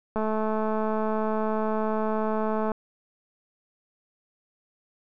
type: click train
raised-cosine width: 1 ms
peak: -15 dBFS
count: 556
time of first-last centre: 0.16-2.718 s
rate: 217 Hz
effects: none